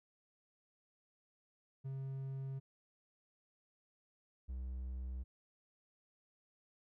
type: tone pair in turn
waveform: triangle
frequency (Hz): 134.6 / 63.52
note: C3 / B1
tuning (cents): +49 / +49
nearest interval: octave + minor second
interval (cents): 1300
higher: first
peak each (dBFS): -38 / -38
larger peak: neither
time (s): 1.84-2.6 / 4.48-5.24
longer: neither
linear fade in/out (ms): 20
effects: none